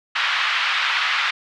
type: band-pass noise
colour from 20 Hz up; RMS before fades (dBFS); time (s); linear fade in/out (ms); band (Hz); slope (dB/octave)
pink; -21; 0.15-1.31; 10; 1200 to 3600; 24
effects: none